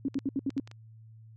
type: tone bursts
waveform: sine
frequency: 272.8 Hz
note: C#4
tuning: 28 cents flat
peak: -26 dBFS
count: 6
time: 0.05-0.599 s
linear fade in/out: 2 ms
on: 34 ms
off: 69 ms
type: clicks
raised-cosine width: 0.2 ms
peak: -30 dBFS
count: 6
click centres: 0.144 / 0.19 / 0.504 / 0.579 / 0.675 / 0.714 s
effects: added 111 Hz sine -49 dBFS peak until 1.36 s